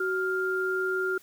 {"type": "tone pair together", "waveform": "sine", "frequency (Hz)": [374.7, 1400.5], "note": ["F#4", "F6"], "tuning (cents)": [22, 4], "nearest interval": "octave + major seventh", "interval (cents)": 2282, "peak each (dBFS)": -28, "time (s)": [0, 1.18], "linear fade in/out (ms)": 5, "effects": ["white hiss -56 dBFS RMS until 1.22 s"]}